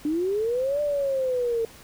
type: linear two-way sweep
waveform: sine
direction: up then down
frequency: 290 to 594 to 449.7 Hz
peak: -22 dBFS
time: 0.05-1.65 s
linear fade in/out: 2 ms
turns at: 0.81 s
effects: pink hiss -48 dBFS RMS until 1.83 s